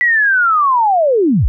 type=linear sweep; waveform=sine; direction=down; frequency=1975.5 to 34.59 Hz; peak=-9 dBFS; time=0.01-1.48 s; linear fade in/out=0 ms; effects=none